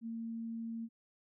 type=tone; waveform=sine; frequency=228.2 Hz; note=A#3; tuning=37 cents flat; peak=-38 dBFS; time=0.01-0.89 s; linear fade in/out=50 ms; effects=none